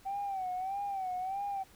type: tone with vibrato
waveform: sine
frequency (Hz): 768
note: G5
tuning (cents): -36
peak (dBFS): -32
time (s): 0.05-1.64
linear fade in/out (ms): 20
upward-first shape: sine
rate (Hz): 1.6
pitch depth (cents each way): 92
effects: tanh soft clip ceiling -29 dBFS + pink hiss -60 dBFS RMS until 1.75 s